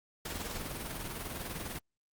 pink noise with tremolo, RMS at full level -37 dBFS, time 0.25-1.79 s, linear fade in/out 5 ms, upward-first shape triangle, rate 20 Hz, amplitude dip 55%, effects Opus 48 kbps

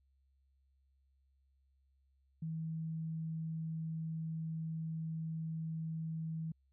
sine tone, 160.8 Hz, E3, 43 cents flat, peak -37 dBFS, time 2.42-6.52 s, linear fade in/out 5 ms, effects added 67 Hz sine -70 dBFS peak until 6.72 s

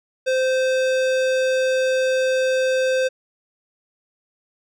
sine tone with hard clipping, 519 Hz, C5, 14 cents flat, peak -19 dBFS, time 0.26-3.09 s, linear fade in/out 20 ms, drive 18 dB, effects none

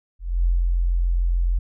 sine tone with ADSR envelope, 43.48 Hz, F1, 7 cents flat, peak -15 dBFS, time 0.19-1.59 s, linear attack 260 ms, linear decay 180 ms, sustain -2 dB, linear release 8 ms, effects none

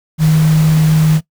sine tone in noise, 156.8 Hz, D#3, 14 cents sharp, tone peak -7 dBFS, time 0.18-1.21 s, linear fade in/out 50 ms, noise pink, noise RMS -25 dBFS, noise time 0.18-1.21 s, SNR +15 dB, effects noise-tail reverb RT60 0.1 s tail -20 dB re dry

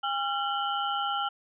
sine tone cluster, 808 / 1369 / 2945 / 3104 Hz, G#5 / F6 / F#7 / G7, -48 / -35 / -9 / -18 cents, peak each -31 / -30 / -37 / -37 dBFS, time 0.03-1.29 s, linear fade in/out 10 ms, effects none

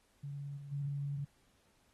sine tone with level steps, 141.7 Hz, C#3, 38 cents sharp, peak -40 / -45 / -35 dBFS, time 0.23-1.25 s, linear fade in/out 10 ms, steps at 0.56 / 0.71 s, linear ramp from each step 20 ms, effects pink hiss -72 dBFS RMS until 1.93 s + AAC 32 kbps

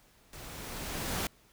pink noise with level ramp, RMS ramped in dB -47 to -32 dBFS, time 0.33-1.27 s, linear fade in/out 2 ms, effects pink hiss -63 dBFS RMS until 1.52 s

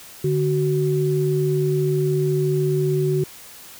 sine tone pair together, 147.7 / 373.3 Hz, D3 / F#4, +10 / +15 cents, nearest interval octave + major third, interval 1605 cents, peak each -20 dBFS, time 0.24-3.24 s, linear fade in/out 5 ms, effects white hiss -42 dBFS RMS until 3.79 s

